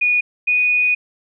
sine tone pair in turn, 2458 / 2474 Hz, D#7 / D#7, -22 / -10 cents, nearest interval unison, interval 12 cents, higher second, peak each -13 dBFS, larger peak neither, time 0.01-0.21 / 0.47-0.95 s, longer second, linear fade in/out 10 ms, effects none

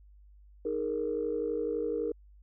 sine chord, D# suspended fourth, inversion none, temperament just, 311.1 / 414.8 / 466.7 Hz, D#4 / G#4 / A#4, 0 / -2 / +2 cents, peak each -36 / -34 / -31 dBFS, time 0.65-2.12 s, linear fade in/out 5 ms, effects tanh soft clip ceiling -20 dBFS + added 50 Hz sine -53 dBFS peak until 2.42 s

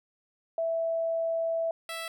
sine / 10% pulse tone pair in turn, 659.3 / 659.3 Hz, E5 / E5, 0 / 0 cents, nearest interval unison, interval 0 cents, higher neither, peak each -26 dBFS, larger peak neither, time 0.58-1.71 / 1.89-2.08 s, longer first, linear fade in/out 2 ms, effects none

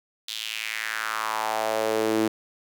sawtooth tone with high-pass filter sweep, 110 Hz, A2, in tune, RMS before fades -27 dBFS, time 0.28-2.28 s, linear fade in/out 5 ms, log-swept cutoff 3700 to 300 Hz, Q 3.2, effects none

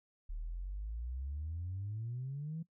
sine exponential sweep, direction up, 36.47 to 167.5 Hz, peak -37 dBFS, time 0.29-2.63 s, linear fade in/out 10 ms, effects noise-tail reverb RT60 0.1 s tail -19 dB re dry + tanh soft clip ceiling -33 dBFS

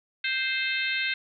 harmonic tone, 523.3 Hz, C5, in tune, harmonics 3 / 4 / 5 / 6 / 7 / 8, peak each -31 / -30 / -31 / -37 / -34 / -37 dBFS, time 0.24-1.14 s, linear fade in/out 5 ms, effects none

